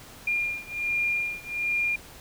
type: beating tone pair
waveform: sine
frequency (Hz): 2407 / 2408.3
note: D7 / D7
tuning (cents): +42 / +43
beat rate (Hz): 1.3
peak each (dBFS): -28 / -29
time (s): 0.27-1.96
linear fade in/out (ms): 5
effects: pink hiss -47 dBFS RMS until 2.2 s